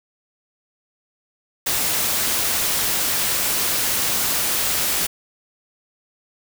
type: noise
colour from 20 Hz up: white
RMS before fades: -21 dBFS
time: 1.66-5.07 s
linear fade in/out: 10 ms
effects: none